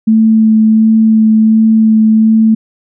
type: tone with vibrato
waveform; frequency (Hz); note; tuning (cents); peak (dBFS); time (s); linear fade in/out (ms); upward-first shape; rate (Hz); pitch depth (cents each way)
sine; 220; A3; 0; -4; 0.07-2.55; 10; sine; 1.4; 11
effects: none